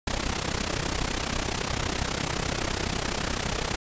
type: noise with amplitude modulation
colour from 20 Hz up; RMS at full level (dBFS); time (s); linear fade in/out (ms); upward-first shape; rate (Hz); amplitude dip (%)
pink; -25; 0.07-3.76; 5; sine; 31.9; 80
effects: resampled to 16000 Hz